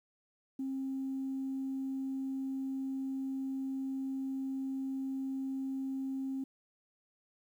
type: tone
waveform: sine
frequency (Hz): 267.4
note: C4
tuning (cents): +38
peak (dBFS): -33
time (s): 0.59-6.44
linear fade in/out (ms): 5
effects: tanh soft clip ceiling -30 dBFS + 11-bit